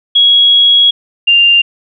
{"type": "tone pair in turn", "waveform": "sine", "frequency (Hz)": [3322, 2793], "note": ["G#7", "F7"], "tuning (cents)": [0, -1], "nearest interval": "minor third", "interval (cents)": 301, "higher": "first", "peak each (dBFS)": -4, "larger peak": "neither", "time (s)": [[0.15, 0.91], [1.27, 1.62]], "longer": "first", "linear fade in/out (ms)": 10, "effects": []}